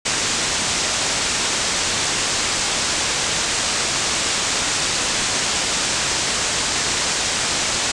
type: low-pass noise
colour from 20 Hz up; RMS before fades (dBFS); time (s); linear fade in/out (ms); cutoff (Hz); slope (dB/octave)
white; -21; 0.05-7.92; 10; 8200; 48
effects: resampled to 24000 Hz